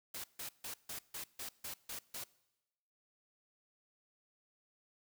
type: noise bursts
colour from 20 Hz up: white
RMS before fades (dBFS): -44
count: 9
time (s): 0.14-2.24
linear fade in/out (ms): 5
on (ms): 100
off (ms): 150
effects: noise-tail reverb RT60 1.0 s tail -22 dB re dry